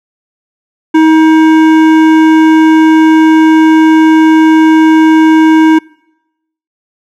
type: tone with hard clipping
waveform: sine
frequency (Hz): 317.2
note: D#4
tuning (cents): +33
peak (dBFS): -4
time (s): 0.94-5.79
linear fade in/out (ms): 10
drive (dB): 13
effects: noise-tail reverb RT60 0.9 s tail -26 dB re dry